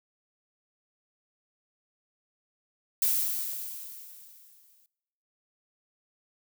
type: noise with exponential decay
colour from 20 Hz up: violet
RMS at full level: -24 dBFS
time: 3.02-4.86 s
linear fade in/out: 1 ms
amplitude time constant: 400 ms
effects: noise-tail reverb RT60 1.0 s tail -23 dB re dry

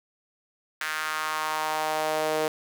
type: tone with high-pass filter sweep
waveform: sawtooth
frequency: 155.56 Hz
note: D#3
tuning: in tune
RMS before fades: -28 dBFS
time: 0.81-2.48 s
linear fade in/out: 2 ms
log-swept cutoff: 1600 to 490 Hz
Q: 2.6
effects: none

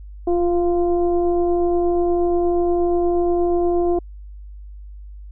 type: tone with frequency modulation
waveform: sine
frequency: 349.2 Hz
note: F4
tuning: in tune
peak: -15 dBFS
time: 0.27-3.99 s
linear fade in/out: 5 ms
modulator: 345 Hz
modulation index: 0.73
effects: added 50 Hz sine -34 dBFS peak until 5.31 s

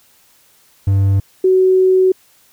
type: tone pair in turn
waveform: triangle / sine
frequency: 98 / 374.1 Hz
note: G2 / F#4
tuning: 0 / +19 cents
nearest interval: octave + major seventh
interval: 2319 cents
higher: second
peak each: -8 dBFS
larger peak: neither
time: 0.87-1.2 / 1.44-2.12 s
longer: second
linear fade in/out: 5 ms
effects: white hiss -52 dBFS RMS until 2.52 s

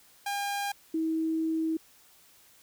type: tone pair in turn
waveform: sawtooth / sine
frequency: 806 / 321.3 Hz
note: G5 / E4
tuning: +48 / -44 cents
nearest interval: octave + major third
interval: 1592 cents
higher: first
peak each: -26 dBFS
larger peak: neither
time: 0.26-0.72 / 0.94-1.77 s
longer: second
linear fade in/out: 5 ms
effects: white hiss -59 dBFS RMS until 2.62 s

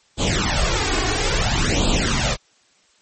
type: noise with flanger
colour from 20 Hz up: pink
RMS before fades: -19 dBFS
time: 0.17-2.37 s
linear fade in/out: 50 ms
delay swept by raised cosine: 0.26 to 2.76 ms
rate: 0.59 Hz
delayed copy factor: +0.8
effects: white hiss -58 dBFS RMS until 3.01 s + MP3 32 kbps

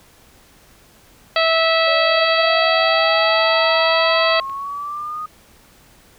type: harmonic tone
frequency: 653 Hz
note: E5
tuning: 17 cents flat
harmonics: 1 / 2 / 3 / 4 / 5 / 6 / 7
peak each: -17 / -20 / -22 / -23 / -24 / -25 / -25 dBFS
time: 1.36-4.4 s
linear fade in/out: 2 ms
type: linear sweep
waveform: sine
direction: up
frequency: 564 to 1244.5 Hz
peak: -24 dBFS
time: 1.87-5.26 s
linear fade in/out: 5 ms
type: clicks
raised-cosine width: 0.3 ms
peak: -35 / -25 dBFS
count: 2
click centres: 3.807 / 4.497 s
effects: pink hiss -50 dBFS RMS until 6.18 s

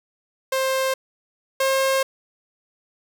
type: tone pair in turn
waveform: sawtooth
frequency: 528 / 534.8 Hz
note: C5 / C5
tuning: +16 / +38 cents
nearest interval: unison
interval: 22 cents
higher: second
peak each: -16 / -14 dBFS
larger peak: second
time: 0.52-0.94 / 1.6-2.03 s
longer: second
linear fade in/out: 5 ms
effects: none

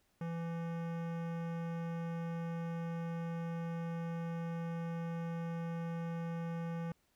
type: tone with hard clipping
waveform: sine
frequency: 167.3 Hz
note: E3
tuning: 26 cents sharp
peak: -39 dBFS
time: 0.21-6.92 s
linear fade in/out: 2 ms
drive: 18 dB
effects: pink hiss -75 dBFS RMS until 7.15 s

